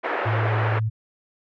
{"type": "band-pass noise", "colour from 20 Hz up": "pink", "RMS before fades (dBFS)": -26, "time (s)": [0.03, 0.8], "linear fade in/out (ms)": 20, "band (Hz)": [390, 2100], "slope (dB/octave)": 24}
{"type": "tone", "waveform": "sine", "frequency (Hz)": 109.9, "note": "A2", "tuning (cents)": -2, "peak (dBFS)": -20, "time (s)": [0.25, 0.9], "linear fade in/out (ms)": 20}
{"effects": ["MP3 64 kbps"]}